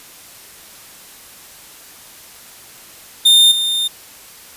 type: tone with level steps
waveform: 45% pulse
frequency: 3629 Hz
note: A#7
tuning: 47 cents flat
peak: -7 / -16 dBFS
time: 3.25-3.88 s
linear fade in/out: 10 ms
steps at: 3.51 s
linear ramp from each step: 10 ms
effects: white hiss -40 dBFS RMS until 4.56 s + resampled to 32000 Hz